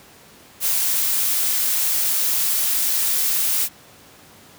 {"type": "noise", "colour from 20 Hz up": "blue", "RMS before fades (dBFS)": -20, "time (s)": [0.6, 3.69], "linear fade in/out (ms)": 50, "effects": ["pink hiss -47 dBFS RMS until 4.58 s", "high-pass 100 Hz 12 dB/octave"]}